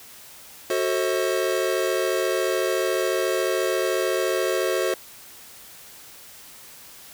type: chord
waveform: square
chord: F# diminished seventh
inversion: none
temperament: just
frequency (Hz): 370 / 444 / 532.8 / 639.4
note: F#4 / A4 / C5 / Eb5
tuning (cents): 0 / +16 / +31 / +47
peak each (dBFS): -26 / -29 / -27 / -30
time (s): 0.7-4.94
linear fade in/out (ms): 2
effects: white hiss -45 dBFS RMS until 7.13 s